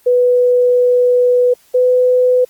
sine tone pair in turn, 493.9 / 501.4 Hz, B4 / B4, 0 / +26 cents, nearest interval unison, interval 26 cents, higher second, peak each -8 dBFS, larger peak neither, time 0.06-1.54 / 1.74-2.45 s, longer first, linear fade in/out 10 ms, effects white hiss -51 dBFS RMS until 2.49 s + Opus 24 kbps

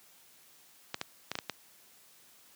clicks, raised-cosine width 0.2 ms, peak -16 dBFS, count 6, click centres 0.944 / 1.014 / 1.316 / 1.354 / 1.388 / 1.497 s, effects white hiss -60 dBFS RMS until 2.55 s + high-pass 100 Hz 12 dB/octave

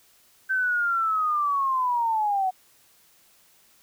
sine linear sweep, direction down, 1552 to 737 Hz, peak -21 dBFS, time 0.49-2.51 s, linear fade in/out 20 ms, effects white hiss -59 dBFS RMS until 3.82 s

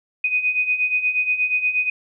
sine beating tone pair, 2489 / 2497.4 Hz, D#7 / D#7, 0 / +6 cents, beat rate 8.4 Hz, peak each -24 / -19 dBFS, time 0.24-1.9 s, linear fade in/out 5 ms, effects none

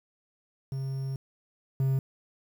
triangle tone pair in turn, 134.3 / 133.8 Hz, C3 / C3, +46 / +39 cents, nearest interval unison, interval 7 cents, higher first, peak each -28 / -21 dBFS, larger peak second, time 0.72-1.16 / 1.8-1.99 s, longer first, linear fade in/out 2 ms, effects 9-bit

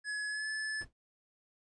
square tone with pitch glide, 1694 to 1732.6 Hz, G#6 to A6, +34 to -27 cents, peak -35 dBFS, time 0.04-0.85 s, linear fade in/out 50 ms, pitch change +39 cents, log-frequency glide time 0.29-0.49 s
brown noise with exponential decay, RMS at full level -39 dBFS, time 0.81-0.93 s, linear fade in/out 2 ms, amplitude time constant 24 ms
effects noise-tail reverb RT60 0.1 s tail -25 dB re dry + resampled to 22050 Hz

